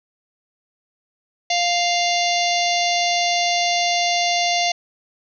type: harmonic tone with a mistuned harmonic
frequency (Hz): 698.5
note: F5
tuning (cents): 0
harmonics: 1 / 3 / 4 / 5 / 6 / 7 / 8 / 9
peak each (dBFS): -20 / -25 / -26 / -27 / -28 / -28 / -29 / -30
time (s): 1.5-4.72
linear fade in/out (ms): 5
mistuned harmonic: 7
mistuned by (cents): -83
effects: none